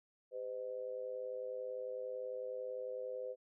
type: tone with amplitude modulation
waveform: sine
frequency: 510 Hz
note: C5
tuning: 44 cents flat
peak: -36 dBFS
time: 0.31-3.36 s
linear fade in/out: 50 ms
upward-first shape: sine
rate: 111 Hz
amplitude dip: 80%
effects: none